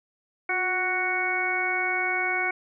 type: harmonic tone with a mistuned harmonic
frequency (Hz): 370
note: F#4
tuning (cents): 0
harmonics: 1 / 2 / 3 / 4 / 5 / 6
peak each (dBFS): -34 / -31 / -36 / -30 / -37 / -26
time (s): 0.49-2.51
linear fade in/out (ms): 5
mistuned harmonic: 1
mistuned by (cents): -50
effects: none